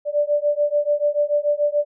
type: beating tone pair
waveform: sine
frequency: 584 / 590.9 Hz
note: D5 / D5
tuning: -10 / +10 cents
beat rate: 6.9 Hz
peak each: -20 dBFS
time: 0.05-1.85 s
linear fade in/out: 50 ms
effects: none